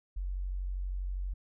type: tone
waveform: sine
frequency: 46.25 Hz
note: F#1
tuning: in tune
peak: -32 dBFS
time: 0.16-1.34 s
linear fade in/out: 10 ms
effects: none